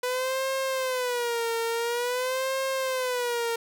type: tone with vibrato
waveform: sawtooth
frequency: 494.8 Hz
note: B4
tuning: 3 cents sharp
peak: -22 dBFS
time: 0.03-3.56 s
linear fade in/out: 5 ms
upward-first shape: sine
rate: 0.48 Hz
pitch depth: 130 cents each way
effects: none